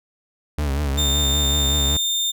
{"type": "tone with vibrato", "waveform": "40% pulse", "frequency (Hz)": 71.3, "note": "C#2", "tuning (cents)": 49, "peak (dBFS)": -19, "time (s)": [0.58, 1.97], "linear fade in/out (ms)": 5, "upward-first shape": "triangle", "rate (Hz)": 5.3, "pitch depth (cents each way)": 110}
{"type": "tone", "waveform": "30% pulse", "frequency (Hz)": 3620, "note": "A7", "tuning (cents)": 48, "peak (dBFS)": -17, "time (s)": [0.97, 2.32], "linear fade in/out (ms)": 20}
{"effects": []}